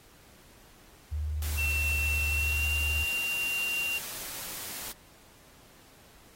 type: tone with vibrato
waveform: sine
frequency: 75.8 Hz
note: D#2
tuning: 45 cents flat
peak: -29 dBFS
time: 1.11-3.05 s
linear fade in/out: 20 ms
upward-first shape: square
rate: 19 Hz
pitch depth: 52 cents each way
type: noise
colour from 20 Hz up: white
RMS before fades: -39 dBFS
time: 1.42-4.92 s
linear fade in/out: 2 ms
type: tone with pitch glide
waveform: sine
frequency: 2703 to 2773 Hz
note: E7 to F7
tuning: +43 to -13 cents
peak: -28 dBFS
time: 1.57-3.99 s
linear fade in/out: 20 ms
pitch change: +44 cents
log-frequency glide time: 2.29-2.69 s
effects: pink hiss -57 dBFS RMS until 6.35 s + AAC 48 kbps